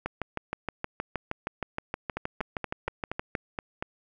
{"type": "two click trains", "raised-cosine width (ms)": 0.5, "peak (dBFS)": [-16, -15], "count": [8, 22], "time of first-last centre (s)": [[2.17, 3.825], [0.06, 3.352]], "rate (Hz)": [4.23, 6.38], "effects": []}